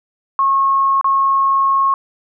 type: tone with dropouts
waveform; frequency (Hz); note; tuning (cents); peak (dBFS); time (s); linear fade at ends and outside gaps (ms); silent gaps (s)
sine; 1089; C#6; -31; -11; 0.39-1.94; 1; 1.012-1.044
effects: none